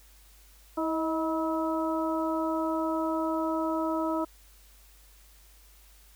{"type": "harmonic tone with a mistuned harmonic", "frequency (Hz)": 322.9, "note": "E4", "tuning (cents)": -36, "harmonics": [1, 2, 3, 4], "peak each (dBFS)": [-29, -32, -34, -35], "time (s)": [0.77, 4.25], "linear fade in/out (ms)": 10, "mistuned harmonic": 2, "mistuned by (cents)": -36, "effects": ["added 50 Hz sine -55 dBFS peak until 6.15 s", "white hiss -59 dBFS RMS until 6.15 s"]}